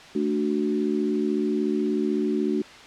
sine chord, D major, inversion second, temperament equal, 220 / 293.7 / 370 Hz, A3 / D4 / F#4, 0 / 0 / 0 cents, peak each -26 dBFS, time 0.15-2.62 s, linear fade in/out 5 ms, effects white hiss -44 dBFS RMS until 2.86 s + low-pass 4000 Hz 12 dB/octave

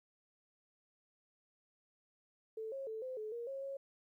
sine tone with pitch steps, 441.4 / 542 / 441 / 515 / 430.5 / 471.5 / 543 / 548 Hz, A4 / C#5 / A4 / C5 / A4 / A#4 / C#5 / C#5, +5 / -39 / +4 / -28 / -38 / +20 / -36 / -20 cents, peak -40 dBFS, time 2.57-3.77 s, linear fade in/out 5 ms, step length 150 ms, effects 13-bit

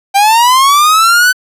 45% pulse linear sweep, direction up, 779 to 1517 Hz, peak -5 dBFS, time 0.14-1.33 s, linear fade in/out 20 ms, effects resampled to 32000 Hz

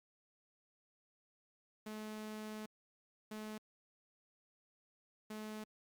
sawtooth tone bursts at uneven times, 214.9 Hz, A3, 41 cents flat, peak -40 dBFS, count 3, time 1.86-2.66 / 3.31-3.58 / 5.3-5.64 s, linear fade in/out 5 ms, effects Opus 48 kbps

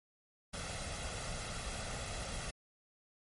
pink noise with comb filter, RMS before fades -41 dBFS, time 0.53-2.51 s, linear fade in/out 10 ms, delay 1.5 ms, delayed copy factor +0.55, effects MP3 48 kbps

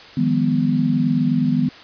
sine chord, F half-diminished seventh, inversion third, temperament equal with one note detuned, 155.56 / 174.61 / 203.4 / 246.9 Hz, Eb3 / F3 / Ab3 / Cb4, 0 / 0 / -36 / 0 cents, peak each -21 / -24 / -23 / -18 dBFS, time 0.17-1.69 s, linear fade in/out 5 ms, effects white hiss -41 dBFS RMS until 1.83 s + resampled to 11025 Hz

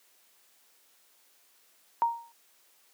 sine tone with exponential decay, 932.3 Hz, A#5, in tune, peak -19 dBFS, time 2.02-2.32 s, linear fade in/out 0 ms, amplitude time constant 65 ms, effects white hiss -64 dBFS RMS until 2.93 s + high-pass 300 Hz 12 dB/octave

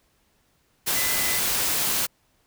sine tone in noise, 2015 Hz, B6, 34 cents sharp, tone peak -31 dBFS, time 0.95-1.4 s, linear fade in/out 20 ms, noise white, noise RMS -24 dBFS, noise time 0.86-2.07 s, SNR -10 dB, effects pink hiss -66 dBFS RMS until 2.46 s

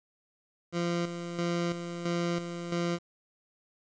20% pulse tone with tremolo, 172.2 Hz, F3, 24 cents flat, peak -23 dBFS, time 0.72-2.99 s, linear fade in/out 50 ms, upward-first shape square, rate 1.5 Hz, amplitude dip 60%, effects resampled to 16000 Hz + 9-bit

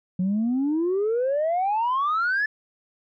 sine exponential sweep, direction up, 178.2 to 1754 Hz, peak -19 dBFS, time 0.19-2.46 s, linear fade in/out 5 ms, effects tanh soft clip ceiling -18 dBFS

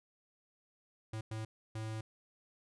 square tone bursts at uneven times, 110 Hz, A2, in tune, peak -39 dBFS, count 3, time 1.13-1.21 / 1.31-1.45 / 1.75-2.01 s, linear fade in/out 5 ms, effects resampled to 24000 Hz

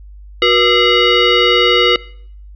sine tone with frequency modulation, 1217 Hz, D#6, 39 cents flat, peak -8 dBFS, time 0.42-1.96 s, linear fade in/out 2 ms, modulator 849 Hz, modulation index 2.8, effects noise-tail reverb RT60 0.6 s tail -22 dB re dry + added 50 Hz sine -33 dBFS peak until 2.55 s

